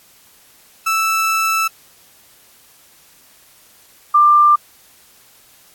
30% pulse / sine tone pair in turn, 1318.5 / 1188.6 Hz, E6 / D6, 0 / +20 cents, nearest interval major second, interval 180 cents, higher first, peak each -12 / -7 dBFS, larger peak second, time 0.86-1.68 / 4.14-4.56 s, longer first, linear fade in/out 10 ms, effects white hiss -49 dBFS RMS until 5.74 s + AAC 64 kbps

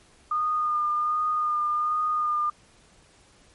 sine tone with vibrato, 1219 Hz, D#6, 36 cents flat, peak -22 dBFS, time 0.31-2.5 s, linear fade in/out 5 ms, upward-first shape sine, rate 1.3 Hz, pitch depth 21 cents each way, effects pink hiss -57 dBFS RMS until 3.54 s + MP3 48 kbps

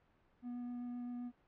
triangle tone with vibrato, 243.6 Hz, B3, 24 cents flat, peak -39 dBFS, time 0.42-1.32 s, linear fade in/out 50 ms, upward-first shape sine, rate 7.7 Hz, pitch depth 8 cents each way, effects pink hiss -72 dBFS RMS until 1.47 s + low-pass 2000 Hz 12 dB/octave

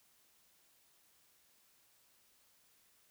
silence, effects white hiss -70 dBFS RMS until 3.1 s

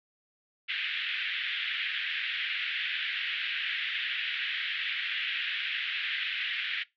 white band-pass noise, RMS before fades -33 dBFS, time 0.68-6.84 s, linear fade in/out 20 ms, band 1600 to 3400 Hz, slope 48 dB/octave, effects noise-tail reverb RT60 0.2 s tail -21 dB re dry

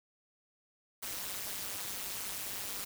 white noise with amplitude modulation, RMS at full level -36 dBFS, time 1.02-2.85 s, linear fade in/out 10 ms, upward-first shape sine, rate 199 Hz, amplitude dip 90%, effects none

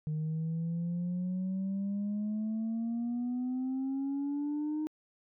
sine exponential sweep, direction up, 152.6 to 309.9 Hz, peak -29 dBFS, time 0.07-4.87 s, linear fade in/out 0 ms, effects tanh soft clip ceiling -29 dBFS

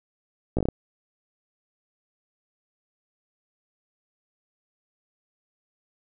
slowing click train, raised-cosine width 2 ms, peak -11 dBFS, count 6, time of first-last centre 0.57-0.687 s, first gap 16 ms, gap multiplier 1.19, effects none

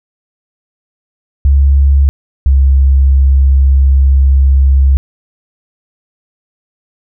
sine tone pair in turn, 69.3 / 67.6 Hz, C#2 / C#2, 0 / -43 cents, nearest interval unison, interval 43 cents, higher first, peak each -4 dBFS, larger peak neither, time 1.45-2.09 / 2.46-4.97 s, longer second, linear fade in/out 0 ms, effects none

